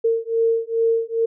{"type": "beating tone pair", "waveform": "sine", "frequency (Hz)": [455, 457.4], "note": ["A#4", "A#4"], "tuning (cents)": [-42, -33], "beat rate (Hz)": 2.4, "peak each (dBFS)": -20, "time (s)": [0.04, 1.26], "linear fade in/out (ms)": 10, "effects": []}